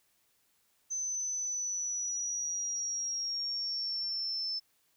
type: linear sweep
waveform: sine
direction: down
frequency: 6140 to 5274 Hz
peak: -32 dBFS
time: 0.9-4.6 s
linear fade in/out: 20 ms
effects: white hiss -72 dBFS RMS until 4.96 s